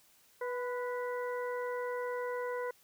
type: harmonic tone with a mistuned harmonic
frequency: 491.1 Hz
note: B4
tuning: 10 cents flat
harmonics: 1 / 2 / 3 / 4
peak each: -35 / -41 / -45 / -47 dBFS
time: 0.41-2.71 s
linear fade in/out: 5 ms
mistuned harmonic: 2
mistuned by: +27 cents
effects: white hiss -65 dBFS RMS until 2.83 s